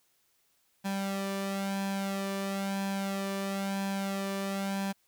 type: tone with flanger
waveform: sawtooth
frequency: 196 Hz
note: G3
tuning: in tune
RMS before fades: -33 dBFS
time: 0.84-4.93 s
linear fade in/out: 20 ms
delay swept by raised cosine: 1.2 to 1.72 ms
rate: 1 Hz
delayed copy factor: +0.7
effects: white hiss -71 dBFS RMS until 5.07 s